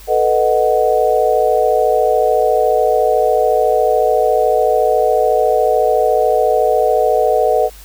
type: chord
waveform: sine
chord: B dominant seventh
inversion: third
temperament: equal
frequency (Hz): 440 / 493.9 / 622.3 / 740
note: A4 / B4 / D#5 / F#5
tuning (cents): 0 / 0 / 0 / 0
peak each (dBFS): -16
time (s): 0.07-7.7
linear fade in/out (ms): 50
effects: added 50 Hz sine -37 dBFS peak until 7.84 s + white hiss -41 dBFS RMS until 7.84 s